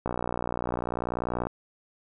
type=click train; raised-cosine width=1 ms; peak=-15 dBFS; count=86; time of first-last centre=0.06-1.47 s; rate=60.3 Hz; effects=none